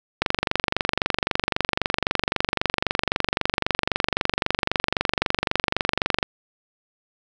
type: click train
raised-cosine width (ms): 0.3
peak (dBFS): -3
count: 144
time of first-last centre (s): 0.22-6.228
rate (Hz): 23.8
effects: none